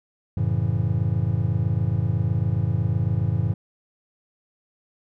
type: chord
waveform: triangle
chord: F# minor seventh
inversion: none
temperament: just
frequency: 92.5 / 111 / 138.75 / 166.5 Hz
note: F#2 / A2 / C#3 / E3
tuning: 0 / +16 / +2 / +18 cents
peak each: -24 / -21 / -25 / -26 dBFS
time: 0.37-3.54 s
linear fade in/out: 5 ms
effects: none